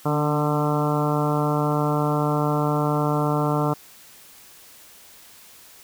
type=harmonic tone with a mistuned harmonic; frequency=149.2 Hz; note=D3; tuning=28 cents sharp; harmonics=1 / 2 / 3 / 4 / 5 / 6 / 7 / 8 / 9; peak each=-23 / -26 / -28 / -29 / -30 / -31 / -31 / -32 / -33 dBFS; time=0.05-3.74 s; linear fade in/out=10 ms; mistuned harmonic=2; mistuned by=-27 cents; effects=white hiss -48 dBFS RMS until 5.83 s